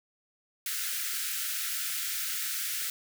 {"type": "high-pass noise", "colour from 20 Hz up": "white", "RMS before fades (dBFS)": -33, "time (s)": [0.66, 2.9], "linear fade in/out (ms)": 2, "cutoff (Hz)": 1300, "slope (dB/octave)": 96, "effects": []}